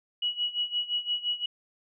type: tone with tremolo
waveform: sine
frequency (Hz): 2922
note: F#7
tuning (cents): -22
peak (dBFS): -24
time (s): 0.22-1.46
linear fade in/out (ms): 5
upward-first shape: sine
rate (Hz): 5.8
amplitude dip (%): 85
effects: none